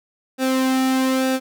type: tone with flanger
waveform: sawtooth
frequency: 261.5 Hz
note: C4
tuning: 1 cent flat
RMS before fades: -19 dBFS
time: 0.38-1.4 s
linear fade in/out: 50 ms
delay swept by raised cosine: 0.94 to 1.89 ms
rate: 1.1 Hz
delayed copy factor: -0.55
effects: none